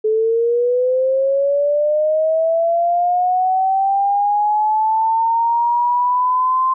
sine linear sweep, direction up, 430 to 1046.5 Hz, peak -13 dBFS, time 0.04-6.74 s, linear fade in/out 10 ms, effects none

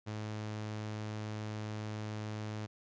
sawtooth tone, 107.1 Hz, A2, 46 cents flat, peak -34 dBFS, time 0.06-2.67 s, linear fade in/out 20 ms, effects resampled to 16000 Hz

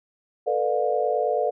sine chord, B half-diminished seventh, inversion third, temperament just, 444.5 / 493.9 / 592.7 / 711.2 Hz, A4 / B4 / D5 / F5, +18 / 0 / +16 / +31 cents, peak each -26 dBFS, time 0.46-1.51 s, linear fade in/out 20 ms, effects none

